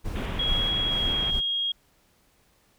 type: noise with tremolo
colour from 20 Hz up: brown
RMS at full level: -30 dBFS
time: 0.04-1.41 s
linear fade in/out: 20 ms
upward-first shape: square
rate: 2.3 Hz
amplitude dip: 30%
type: low-pass noise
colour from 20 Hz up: pink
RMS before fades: -35 dBFS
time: 0.15-1.31 s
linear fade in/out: 10 ms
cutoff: 3600 Hz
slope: 96 dB/octave
type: tone with pitch glide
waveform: sine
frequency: 3310 to 3266 Hz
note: G#7 to G#7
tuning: -6 to -30 cents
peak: -24 dBFS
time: 0.39-1.72 s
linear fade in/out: 5 ms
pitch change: -24 cents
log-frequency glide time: 0.83-1.27 s
effects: pink hiss -64 dBFS RMS until 2.78 s